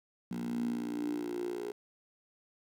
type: tone with high-pass filter sweep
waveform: 10% pulse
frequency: 59 Hz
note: A#1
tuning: 22 cents sharp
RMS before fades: -36 dBFS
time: 0.31-1.72 s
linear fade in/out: 5 ms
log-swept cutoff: 200 to 410 Hz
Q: 9.1
effects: none